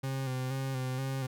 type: tone with vibrato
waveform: 40% pulse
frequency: 131.5 Hz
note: C3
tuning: 9 cents sharp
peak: -31 dBFS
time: 0.03-1.27 s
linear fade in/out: 10 ms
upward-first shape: square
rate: 2.1 Hz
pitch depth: 34 cents each way
effects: none